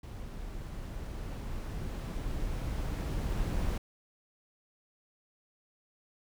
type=noise with level ramp; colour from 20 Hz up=brown; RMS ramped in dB=-42 to -31 dBFS; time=0.03-3.78 s; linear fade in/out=5 ms; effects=none